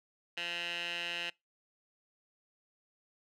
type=tone with band-pass filter; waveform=15% pulse; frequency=172.4 Hz; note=F3; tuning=22 cents flat; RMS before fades=-38 dBFS; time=0.37-1.3 s; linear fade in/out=5 ms; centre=2700 Hz; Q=3.8; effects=noise-tail reverb RT60 0.2 s tail -24 dB re dry